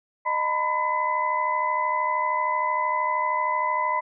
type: tone cluster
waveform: sine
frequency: 614 / 927 / 1000 / 2019 Hz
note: D#5 / A#5 / B5 / B6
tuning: -23 / -10 / +21 / +38 cents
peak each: -32 / -30 / -23 / -31 dBFS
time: 0.25-4.01 s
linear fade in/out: 20 ms
effects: none